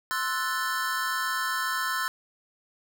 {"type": "chord", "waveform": "square", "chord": "F# half-diminished seventh", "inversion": "second", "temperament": "equal", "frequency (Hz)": [1046.5, 1318.5, 1480, 1760], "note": ["C6", "E6", "F#6", "A6"], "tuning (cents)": [0, 0, 0, 0], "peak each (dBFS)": -33, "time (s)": [0.11, 2.08], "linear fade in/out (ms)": 0, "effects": []}